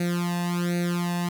sawtooth tone with flanger, 174.61 Hz, F3, in tune, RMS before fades -26 dBFS, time 0-1.29 s, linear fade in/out 5 ms, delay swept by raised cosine 0.47 to 1.13 ms, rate 1.3 Hz, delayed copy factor +0.95, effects 9-bit

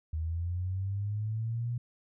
sine linear sweep, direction up, 77.78 to 121.6 Hz, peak -30 dBFS, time 0.13-1.78 s, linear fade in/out 5 ms, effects none

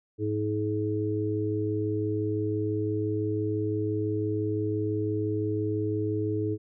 harmonic tone, 105.9 Hz, G#2, 34 cents sharp, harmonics 1 / 3 / 4, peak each -30 / -30 / -30 dBFS, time 0.18-6.58 s, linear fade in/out 50 ms, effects none

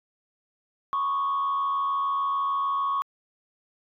sine tone with frequency modulation, 1108.7 Hz, C#6, in tune, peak -22 dBFS, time 0.93-3.02 s, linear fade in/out 0 ms, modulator 86.7 Hz, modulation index 0.56, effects tanh soft clip ceiling -20 dBFS

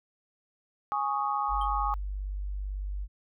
sine chord, Ab suspended fourth, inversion none, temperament equal, 830.6 / 1108.7 / 1244.5 Hz, Ab5 / Db6 / Eb6, 0 / 0 / 0 cents, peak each -30 / -31 / -32 dBFS, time 0.92-1.94 s, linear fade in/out 0 ms
sine tone, 49 Hz, G1, in tune, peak -31 dBFS, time 1.48-3.08 s, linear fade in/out 50 ms
triangle tone with exponential decay, 3159 Hz, G7, 13 cents sharp, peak -38 dBFS, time 1.61-1.7 s, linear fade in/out 5 ms, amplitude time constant 19 ms
effects none

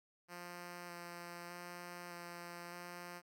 5% pulse tone with vibrato, 174.5 Hz, F3, 1 cent flat, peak -36 dBFS, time 0.28-3.22 s, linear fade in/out 50 ms, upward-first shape square, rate 0.82 Hz, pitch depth 11 cents each way, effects none

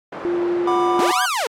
pink band-pass noise, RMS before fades -32 dBFS, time 0.12-1.02 s, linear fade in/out 5 ms, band 330 to 1300 Hz, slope 12 dB/octave
sine tone with pitch glide, 348.6 to 350.6 Hz, F4 to F4, -3 to +7 cents, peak -18 dBFS, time 0.25-1.11 s, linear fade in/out 0 ms, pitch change +10 cents, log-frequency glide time 0.43-0.81 s
triangle chord, B minor, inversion second, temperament just, 740.8 / 987.8 / 1185.3 Hz, F#5 / B5 / D6, +2 / 0 / +16 cents, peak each -21 dBFS, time 0.67-1.26 s, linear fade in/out 5 ms
sawtooth linear two-way sweep, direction up then down, 207.7 to 1657 to 416.7 Hz, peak -16 dBFS, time 0.99-1.47 s, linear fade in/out 2 ms, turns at 1.23 s
effects low-pass 12000 Hz 12 dB/octave + AAC 64 kbps

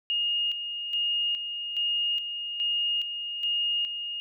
sine tone with tremolo, 2848 Hz, F7, 33 cents sharp, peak -24 dBFS, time 0.1-4.2 s, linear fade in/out 0 ms, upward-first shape square, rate 1.2 Hz, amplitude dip 55%, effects none

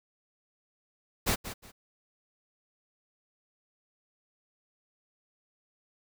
pink noise with echo, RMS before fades -27 dBFS, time 1.26-1.36 s, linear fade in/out 20 ms, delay 180 ms, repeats 2, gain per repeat -12 dB, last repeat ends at 1.72 s, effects none

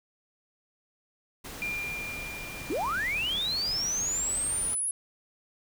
pink noise, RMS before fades -41 dBFS, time 1.44-4.75 s, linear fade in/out 10 ms
sine tone with exponential decay, 2394 Hz, D7, 33 cents sharp, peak -29 dBFS, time 1.62-4.84 s, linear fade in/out 0 ms, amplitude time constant 700 ms
sine linear sweep, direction up, 252 to 10690 Hz, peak -27 dBFS, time 2.7-4.91 s, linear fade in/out 2 ms
effects none

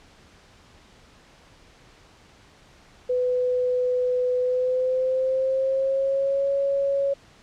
sine tone with pitch glide, 500 to 554.8 Hz, B4 to C#5, +21 to +1 cents, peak -20 dBFS, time 3.09-7.14 s, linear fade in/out 10 ms, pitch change +180 cents, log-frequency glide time 4.38-6.5 s, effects pink hiss -53 dBFS RMS until 7.42 s + low-pass 6000 Hz 12 dB/octave

